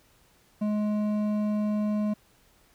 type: tone with hard clipping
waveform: triangle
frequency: 210.4 Hz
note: G#3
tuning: 23 cents sharp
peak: -26 dBFS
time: 0.61-2.14 s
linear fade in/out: 10 ms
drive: 12 dB
effects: pink hiss -62 dBFS RMS until 2.74 s